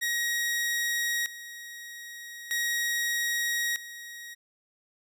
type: tone with tremolo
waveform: sawtooth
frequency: 1892 Hz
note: A#6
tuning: 25 cents sharp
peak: -23 dBFS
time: 0.01-4.35 s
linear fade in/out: 20 ms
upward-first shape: square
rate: 0.4 Hz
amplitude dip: 80%
effects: none